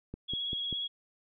click train, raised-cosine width 3 ms, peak -26 dBFS, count 4, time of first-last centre 0.14-0.727 s, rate 5.11 Hz
sine tone with vibrato, 3322 Hz, G#7, in tune, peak -32 dBFS, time 0.28-0.88 s, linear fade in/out 20 ms, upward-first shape sine, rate 17 Hz, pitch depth 23 cents each way
effects none

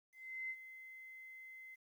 sine tone with ADSR envelope, 2061 Hz, C7, 27 cents flat, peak -39 dBFS, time 0.12-1.76 s, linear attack 380 ms, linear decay 53 ms, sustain -12 dB, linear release 20 ms, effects 12-bit

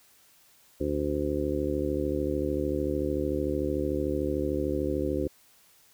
harmonic tone, 73.42 Hz, D2, in tune, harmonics 1 / 2 / 3 / 4 / 5 / 6 / 7, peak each -34 / -38 / -39 / -31 / -31 / -38 / -33 dBFS, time 0.8-5.28 s, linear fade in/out 10 ms, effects white hiss -60 dBFS RMS until 5.93 s

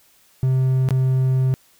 triangle tone with dropouts, 130.5 Hz, C3, 4 cents flat, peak -13 dBFS, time 0.43-1.54 s, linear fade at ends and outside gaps 0 ms, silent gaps 0.888-0.907 s, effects white hiss -56 dBFS RMS until 1.79 s

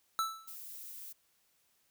square tone with exponential decay, 1318.5 Hz, E6, in tune, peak -28 dBFS, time 0.19-0.55 s, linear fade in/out 0 ms, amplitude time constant 78 ms
violet noise, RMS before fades -47 dBFS, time 0.47-1.13 s, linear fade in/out 10 ms
effects white hiss -73 dBFS RMS until 1.9 s

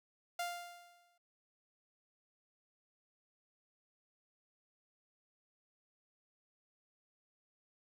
sawtooth tone with exponential decay, 698.5 Hz, F5, in tune, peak -31 dBFS, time 0.39-1.18 s, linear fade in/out 5 ms, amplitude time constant 170 ms, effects none

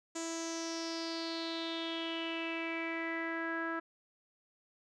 sawtooth tone with low-pass filter sweep, 329.6 Hz, E4, in tune, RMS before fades -38 dBFS, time 0.15-3.8 s, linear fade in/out 10 ms, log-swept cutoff 7200 to 1500 Hz, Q 6.1, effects none

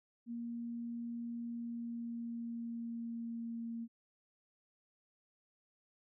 sine tone with pitch glide, 235.1 to 230.9 Hz, A#3 to A#3, +15 to -16 cents, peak -39 dBFS, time 0.26-3.88 s, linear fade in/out 50 ms, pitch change -31 cents, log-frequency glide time 1.47-3.73 s, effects none

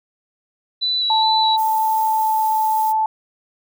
sine tone with vibrato, 3951 Hz, B7, in tune, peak -17 dBFS, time 0.81-1.57 s, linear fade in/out 20 ms, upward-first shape square, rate 2.4 Hz, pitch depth 14 cents each way
sine tone with pitch glide, 880 to 874.4 Hz, A5 to A5, 0 to -11 cents, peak -15 dBFS, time 1.1-3.06 s, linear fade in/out 2 ms, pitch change -11 cents, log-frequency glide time 1.97-2.45 s
violet noise, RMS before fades -33 dBFS, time 1.57-2.93 s, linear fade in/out 20 ms
effects none

